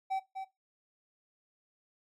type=tone with echo; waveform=triangle; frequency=768 Hz; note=G5; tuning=36 cents flat; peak=-27 dBFS; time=0.1-0.2 s; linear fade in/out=20 ms; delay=250 ms; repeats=1; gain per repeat=-7 dB; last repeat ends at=0.45 s; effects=noise-tail reverb RT60 0.2 s tail -17 dB re dry + MP3 96 kbps

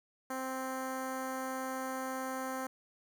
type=tone with notch filter; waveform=10% pulse; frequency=261.6 Hz; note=C4; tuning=in tune; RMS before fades=-38 dBFS; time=0.3-2.67 s; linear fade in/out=5 ms; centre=3700 Hz; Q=1.1; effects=none

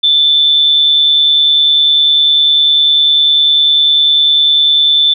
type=tone with amplitude modulation; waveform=sine; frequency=3520 Hz; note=A7; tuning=in tune; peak=-4 dBFS; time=0.03-5.14 s; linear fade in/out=10 ms; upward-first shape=sine; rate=150 Hz; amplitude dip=45%; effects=none

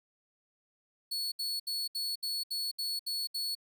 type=tone bursts; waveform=40% pulse; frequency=4406 Hz; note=C#8; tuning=11 cents flat; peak=-31 dBFS; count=9; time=1.11-3.552 s; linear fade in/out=10 ms; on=210 ms; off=69 ms; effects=none

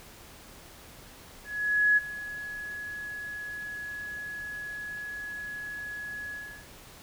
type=tone with ADSR envelope; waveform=sine; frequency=1686 Hz; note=G#6; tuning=26 cents sharp; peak=-18 dBFS; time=1.44-6.67 s; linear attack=530 ms; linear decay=24 ms; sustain=-17 dB; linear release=350 ms; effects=pink hiss -50 dBFS RMS until 7.02 s

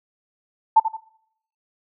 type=tone with echo; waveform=sine; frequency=887 Hz; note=A5; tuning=14 cents sharp; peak=-8 dBFS; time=0.76-0.8 s; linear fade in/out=10 ms; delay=85 ms; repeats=2; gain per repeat=-10 dB; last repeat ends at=0.97 s; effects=noise-tail reverb RT60 0.7 s tail -22 dB re dry

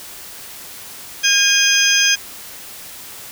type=tone cluster; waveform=sine; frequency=1618 / 2478 / 3252 / 5040 / 6250 Hz; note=G#6 / D#7 / G#7 / D#8 / G8; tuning=-46 / -8 / -37 / +21 / -6 cents; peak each=-18 dBFS; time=1.23-2.16 s; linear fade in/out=20 ms; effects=white hiss -35 dBFS RMS until 3.31 s

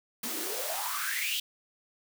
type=noise with high-pass filter sweep; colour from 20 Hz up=white; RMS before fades=-33 dBFS; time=0.23-1.4 s; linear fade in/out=5 ms; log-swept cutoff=220 to 3300 Hz; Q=7.2; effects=none

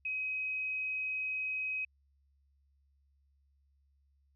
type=tone; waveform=sine; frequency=2532 Hz; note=D#7; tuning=30 cents sharp; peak=-33 dBFS; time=0.05-1.85 s; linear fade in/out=5 ms; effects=added 69 Hz sine -68 dBFS peak until 4.35 s

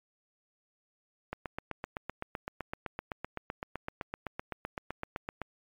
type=click train; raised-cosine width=0.5 ms; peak=-20 dBFS; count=33; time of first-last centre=1.33-5.417 s; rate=7.83 Hz; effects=MP3 96 kbps

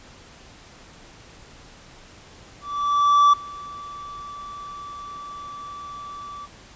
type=tone with ADSR envelope; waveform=triangle; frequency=1159 Hz; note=D6; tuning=23 cents flat; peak=-9 dBFS; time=2.61-6.47 s; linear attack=720 ms; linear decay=8 ms; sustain=-23 dB; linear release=27 ms; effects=pink hiss -47 dBFS RMS until 6.75 s + resampled to 16000 Hz

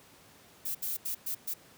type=noise bursts at uneven times; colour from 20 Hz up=violet; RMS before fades=-34 dBFS; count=5; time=0.65-0.75 / 0.82-0.97 / 1.05-1.15 / 1.26-1.35 / 1.47-1.54 s; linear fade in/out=10 ms; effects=pink hiss -57 dBFS RMS until 1.77 s + high-pass 100 Hz 12 dB/octave

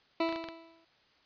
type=tone with exponential decay; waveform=20% pulse; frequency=329.6 Hz; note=E4; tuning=in tune; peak=-21 dBFS; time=0.2-0.85 s; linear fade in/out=5 ms; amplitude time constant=140 ms
type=clicks; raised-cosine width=0.2 ms; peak=-23 dBFS; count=5; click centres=0.291 / 0.326 / 0.36 / 0.441 / 0.487 s
effects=white hiss -66 dBFS RMS until 1.25 s + resampled to 11025 Hz

